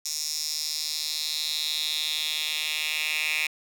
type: tone with high-pass filter sweep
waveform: 10% pulse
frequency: 153.4 Hz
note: D#3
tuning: 24 cents flat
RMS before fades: -29 dBFS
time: 0.05-3.47 s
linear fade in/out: 5 ms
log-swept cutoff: 5800 to 2500 Hz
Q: 3.9
effects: none